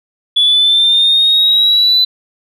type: exponential sweep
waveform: sine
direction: up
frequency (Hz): 3423 to 4014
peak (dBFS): -6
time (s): 0.36-2.05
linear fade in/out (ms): 10
effects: tanh soft clip ceiling -3 dBFS